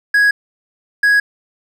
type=tone pair in turn; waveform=triangle; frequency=1661.2 / 1661.2 Hz; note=G#6 / G#6; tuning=0 / 0 cents; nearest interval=unison; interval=0 cents; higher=neither; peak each=-7 dBFS; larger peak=neither; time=0.14-0.31 / 1.03-1.2 s; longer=neither; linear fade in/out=5 ms; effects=none